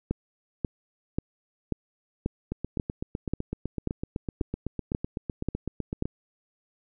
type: two click trains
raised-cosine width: 3 ms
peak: -17 / -13 dBFS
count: 29 / 12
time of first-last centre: 2.52-6.055 / 0.11-6.024 s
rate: 7.92 / 1.86 Hz
effects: none